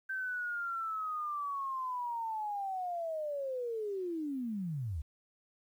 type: linear sweep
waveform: sine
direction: down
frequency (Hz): 1559 to 66.4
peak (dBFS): -34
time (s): 0.09-5.02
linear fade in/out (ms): 10
effects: 11-bit